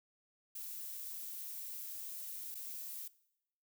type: noise with dropouts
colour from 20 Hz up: violet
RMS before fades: -45 dBFS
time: 0.55-3.08 s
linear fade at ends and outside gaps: 5 ms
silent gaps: 2.546-2.551 s
effects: noise-tail reverb RT60 0.8 s tail -20 dB re dry